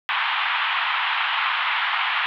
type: band-pass noise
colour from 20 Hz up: pink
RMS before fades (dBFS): -23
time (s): 0.09-2.26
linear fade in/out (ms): 0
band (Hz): 860 to 3400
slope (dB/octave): 48
effects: none